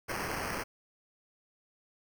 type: noise with sample-and-hold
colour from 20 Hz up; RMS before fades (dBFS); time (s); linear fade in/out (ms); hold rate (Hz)
blue; -36; 0.08-0.64; 20; 3675
effects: none